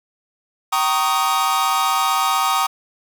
45% pulse chord, Eb dominant seventh, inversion first, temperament equal with one note detuned, 772.8 / 932.3 / 1108.7 / 1244.5 Hz, G5 / Bb5 / Db6 / Eb6, -25 / 0 / 0 / 0 cents, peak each -23 / -23 / -23 / -20 dBFS, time 0.72-2.67 s, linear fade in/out 10 ms, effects none

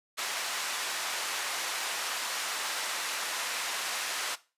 pink band-pass noise, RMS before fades -34 dBFS, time 0.17-4.36 s, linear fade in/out 20 ms, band 990 to 9800 Hz, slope 12 dB/octave, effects noise-tail reverb RT60 0.3 s tail -17 dB re dry + resampled to 32000 Hz

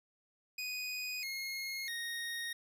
25% pulse tone with pitch steps, 2489 / 2154 / 1864.6 Hz, D#7 / C7 / A#6, 0 / +50 / 0 cents, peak -34 dBFS, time 0.58-2.53 s, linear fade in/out 5 ms, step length 650 ms, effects none

